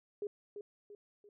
sine tone with echo, 411.2 Hz, G#4, 17 cents flat, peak -35 dBFS, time 0.22-0.27 s, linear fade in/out 2 ms, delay 340 ms, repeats 3, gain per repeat -7 dB, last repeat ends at 1.29 s, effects none

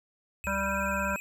square tone with vibrato, 2500 Hz, D#7, 8 cents sharp, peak -37 dBFS, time 0.44-1.2 s, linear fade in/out 0 ms, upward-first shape square, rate 18 Hz, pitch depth 39 cents each way
sine tone, 70.3 Hz, C#2, 25 cents sharp, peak -38 dBFS, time 0.44-1.15 s, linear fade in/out 5 ms
harmonic tone, 196 Hz, G3, in tune, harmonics 1 / 3 / 5 / 7 / 8, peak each -34 / -34 / -34 / -34 / -34 dBFS, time 0.47-1.16 s, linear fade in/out 0 ms
effects none

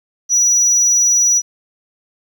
sine tone, 5860 Hz, F#8, 18 cents flat, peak -7 dBFS, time 0.29-1.42 s, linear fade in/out 50 ms, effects tanh soft clip ceiling -9 dBFS + 8-bit

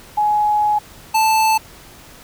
sine / square tone pair in turn, 840 / 879.3 Hz, G#5 / A5, +19 / -1 cents, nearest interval minor second, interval 80 cents, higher second, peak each -13 dBFS, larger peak neither, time 0.17-0.79 / 1.14-1.58 s, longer first, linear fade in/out 10 ms, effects pink hiss -42 dBFS RMS until 2.23 s

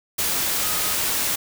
sine tone in noise, 1256 Hz, D#6, 16 cents sharp, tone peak -34 dBFS, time 0.62-0.94 s, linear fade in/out 10 ms, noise white, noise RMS -23 dBFS, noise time 0.18-1.36 s, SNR -14 dB, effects none

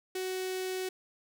sawtooth tone with notch filter, 373 Hz, F#4, 14 cents sharp, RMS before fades -35 dBFS, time 0.15-0.89 s, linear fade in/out 5 ms, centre 1000 Hz, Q 0.85, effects none

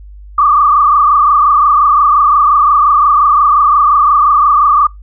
sine tone with frequency modulation, 1174.7 Hz, D6, in tune, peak -5 dBFS, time 0.38-4.87 s, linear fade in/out 5 ms, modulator 25.7 Hz, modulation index 2.3, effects noise-tail reverb RT60 0.2 s tail -26 dB re dry + added 50 Hz sine -30 dBFS peak until 5.02 s

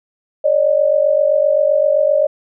sine tone pair together, 559.3 / 607 Hz, C#5 / D#5, +15 / -43 cents, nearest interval minor second, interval 142 cents, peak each -14 / -13 dBFS, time 0.44-2.27 s, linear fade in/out 10 ms, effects none

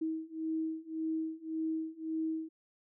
sine beating tone pair, 318.6 / 320.4 Hz, D#4 / E4, +41 / -49 cents, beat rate 1.8 Hz, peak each -37 / -36 dBFS, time 0.01-2.49 s, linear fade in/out 10 ms, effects none

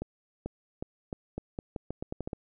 accelerating click train, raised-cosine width 2 ms, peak -21 dBFS, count 13, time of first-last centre 0.02-2.332 s, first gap 440 ms, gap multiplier 0.83, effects none

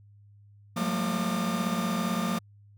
45% pulse tone cluster, 178.3 / 193.7 / 210.2 / 227.8 / 1204 Hz, F3 / G3 / G#3 / A#3 / D6, +36 / -20 / +21 / -40 / +43 cents, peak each -31 / -36 / -37 / -31 / -35 dBFS, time 0.76-2.39 s, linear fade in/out 10 ms, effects added 102 Hz sine -52 dBFS peak until 2.77 s

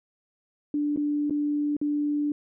sine tone with dropouts, 293.7 Hz, D4, in tune, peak -23 dBFS, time 0.74-2.32 s, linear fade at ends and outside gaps 2 ms, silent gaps 0.962-0.973 / 1.298-1.307 / 1.767-1.814 s, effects none

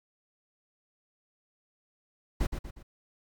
brown noise with echo, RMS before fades -27 dBFS, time 2.4-2.47 s, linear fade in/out 10 ms, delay 120 ms, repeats 3, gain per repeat -7 dB, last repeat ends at 2.83 s, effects none

